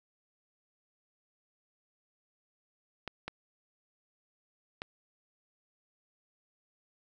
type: clicks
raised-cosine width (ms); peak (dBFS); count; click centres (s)
0.3; -21; 3; 3.077 / 3.28 / 4.819
effects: none

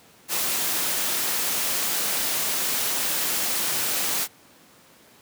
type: noise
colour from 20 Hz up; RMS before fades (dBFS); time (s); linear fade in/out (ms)
white; -25; 0.28-4.28; 50
effects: pink hiss -53 dBFS RMS until 5.21 s + high-pass 150 Hz 12 dB/octave

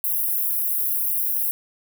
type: high-pass noise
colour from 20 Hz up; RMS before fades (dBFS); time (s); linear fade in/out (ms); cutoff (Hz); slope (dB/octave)
white; -23; 0.04-1.51; 0; 11000; 48
effects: none

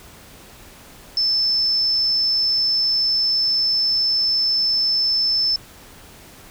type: tone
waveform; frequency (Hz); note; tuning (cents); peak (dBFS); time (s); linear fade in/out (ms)
sine; 5274; E8; 0; -16; 1.17-5.56; 2
effects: pink hiss -44 dBFS RMS until 6.5 s

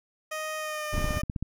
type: tone with pitch glide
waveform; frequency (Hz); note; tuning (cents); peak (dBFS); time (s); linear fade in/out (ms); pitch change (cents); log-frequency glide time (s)
15% pulse; 622.3 to 606; D#5 to D#5; 0 to -46; -25; 0.31-1.22; 10; -46; 0.57-0.86
type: noise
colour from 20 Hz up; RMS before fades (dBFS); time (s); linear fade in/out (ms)
brown; -31; 0.92-1.2; 20
type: click train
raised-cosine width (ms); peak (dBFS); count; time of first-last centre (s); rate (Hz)
5; -18; 8; 0.98-1.426; 15.7
effects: none

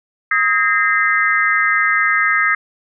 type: tone cluster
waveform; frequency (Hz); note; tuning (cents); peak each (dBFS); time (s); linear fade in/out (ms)
sine; 1265 / 1616 / 1840 / 2064; D#6 / G#6 / A#6 / C7; +28 / -48 / -23 / -24; -18; 0.31-2.55; 5
effects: none

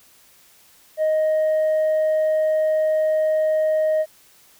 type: tone with tanh clipping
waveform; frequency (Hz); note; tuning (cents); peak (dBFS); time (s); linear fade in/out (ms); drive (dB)
sine; 624; D#5; +5; -17; 0.97-4.06; 50; 1
effects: white hiss -53 dBFS RMS until 4.59 s

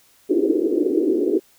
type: band-pass noise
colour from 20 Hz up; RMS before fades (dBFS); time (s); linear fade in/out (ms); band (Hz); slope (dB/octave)
white; -19; 0.29-1.4; 20; 300 to 400; 48
effects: white hiss -56 dBFS RMS until 1.58 s

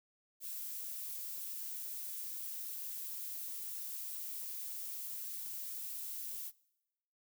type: noise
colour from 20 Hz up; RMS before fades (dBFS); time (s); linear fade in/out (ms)
violet; -43; 0.4-6.52; 50
effects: noise-tail reverb RT60 1.0 s tail -24 dB re dry

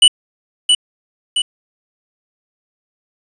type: tone with echo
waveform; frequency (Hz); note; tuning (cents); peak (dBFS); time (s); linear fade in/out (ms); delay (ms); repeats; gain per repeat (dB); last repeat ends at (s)
square; 2962; F#7; +1; -4; 0.02-0.08; 5; 670; 2; -5; 1.42
effects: resampled to 24000 Hz + 7-bit

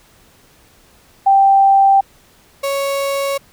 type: tone pair in turn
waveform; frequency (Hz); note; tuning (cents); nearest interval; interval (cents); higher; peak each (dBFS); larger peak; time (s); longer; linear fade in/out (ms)
sine / 35% pulse; 784 / 554.4; G5 / C#5; 0 / 0; tritone; 600; first; -7 / -15; first; 1.26-2.01 / 2.63-3.38; neither; 10
effects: pink hiss -50 dBFS RMS until 3.52 s

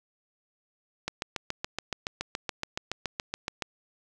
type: click train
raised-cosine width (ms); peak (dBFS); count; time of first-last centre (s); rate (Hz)
0.2; -13; 19; 1.08-3.622; 7.08
effects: none

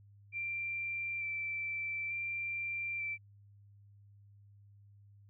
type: tone with vibrato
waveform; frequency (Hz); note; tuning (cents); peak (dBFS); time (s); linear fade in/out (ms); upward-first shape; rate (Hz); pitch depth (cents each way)
sine; 2349; D7; 0; -35; 0.32-3.18; 50; square; 0.56; 11
effects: added 101 Hz sine -57 dBFS peak until 5.29 s

